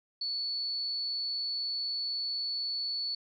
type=tone; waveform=sine; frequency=4438 Hz; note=C#8; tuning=1 cent sharp; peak=-31 dBFS; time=0.21-3.15 s; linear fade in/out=5 ms; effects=none